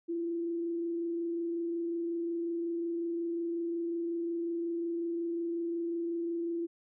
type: tone with frequency modulation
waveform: sine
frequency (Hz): 338.3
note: E4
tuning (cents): +45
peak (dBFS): -31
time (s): 0.08-6.67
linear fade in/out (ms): 20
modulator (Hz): 25.5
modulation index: 0.2
effects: none